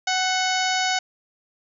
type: harmonic tone with a mistuned harmonic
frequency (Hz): 747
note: F#5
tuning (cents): +16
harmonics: 1 / 2 / 3 / 4 / 5 / 6 / 7 / 8 / 9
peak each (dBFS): -24 / -27 / -29 / -30 / -31 / -32 / -32 / -33 / -34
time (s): 0.07-0.99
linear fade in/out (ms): 5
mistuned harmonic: 3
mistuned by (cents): -42
effects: none